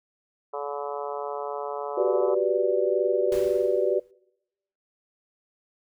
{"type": "harmonic tone", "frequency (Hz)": 143.5, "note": "D3", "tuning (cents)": -40, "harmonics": [3, 4, 5, 6, 7, 8, 9], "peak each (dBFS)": [-34, -35, -37, -40, -37, -41, -42], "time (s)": [0.53, 2.35], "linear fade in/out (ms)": 10}
{"type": "chord", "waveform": "sine", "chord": "G major seventh", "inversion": "third", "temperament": "equal", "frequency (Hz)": [370, 392, 493.9, 587.3], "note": ["F#4", "G4", "B4", "D5"], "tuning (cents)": [0, 0, 0, 0], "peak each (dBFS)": -26, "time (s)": [1.97, 4], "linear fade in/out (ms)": 10}
{"type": "noise with exponential decay", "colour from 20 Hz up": "pink", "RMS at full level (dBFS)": -37, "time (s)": [3.32, 4.11], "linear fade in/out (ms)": 1, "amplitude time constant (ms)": 170}
{"effects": ["noise-tail reverb RT60 0.9 s tail -26 dB re dry"]}